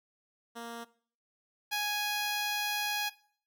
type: tone pair in turn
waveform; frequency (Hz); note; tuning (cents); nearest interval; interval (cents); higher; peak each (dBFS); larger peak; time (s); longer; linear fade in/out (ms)
10% pulse; 233.1 / 830.7; A#3 / G#5; 0 / 0; octave + minor seventh; 2200; second; -32 / -22; second; 0.55-0.85 / 1.71-3.1; second; 20
effects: noise-tail reverb RT60 0.5 s tail -19 dB re dry